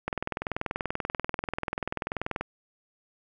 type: click train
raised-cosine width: 0.5 ms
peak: -14 dBFS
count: 49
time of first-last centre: 0.08-2.41 s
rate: 20.6 Hz
effects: none